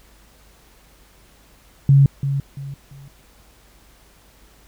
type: tone with echo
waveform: sine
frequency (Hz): 138.59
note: C#3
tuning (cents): 0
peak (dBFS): -8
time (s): 1.89-2.06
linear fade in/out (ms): 2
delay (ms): 340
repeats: 3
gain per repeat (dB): -10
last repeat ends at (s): 3.08
effects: added 50 Hz sine -53 dBFS peak until 4.67 s + pink hiss -53 dBFS RMS until 4.67 s